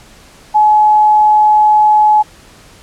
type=tone; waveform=sine; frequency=850 Hz; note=G#5; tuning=40 cents sharp; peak=-5 dBFS; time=0.54-2.23 s; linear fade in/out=20 ms; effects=pink hiss -41 dBFS RMS until 2.82 s + low-pass 10000 Hz 12 dB/octave